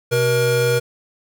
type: tone pair together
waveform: square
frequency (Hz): 126.3 / 476.8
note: B2 / A#4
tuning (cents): +39 / +39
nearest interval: octave + major seventh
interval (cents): 2300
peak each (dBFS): -21 / -17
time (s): 0.11-0.8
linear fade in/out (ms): 20
effects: none